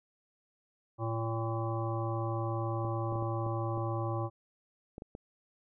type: harmonic tone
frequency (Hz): 113.6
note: A#2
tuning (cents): -44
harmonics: 1 / 3 / 5 / 7 / 9 / 10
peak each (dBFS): -33 / -38 / -40 / -41 / -43 / -43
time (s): 0.98-4.3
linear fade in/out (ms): 50
type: clicks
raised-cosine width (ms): 2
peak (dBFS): -29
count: 9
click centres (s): 2.849 / 3.125 / 3.157 / 3.225 / 3.465 / 3.777 / 4.981 / 5.021 / 5.151
effects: none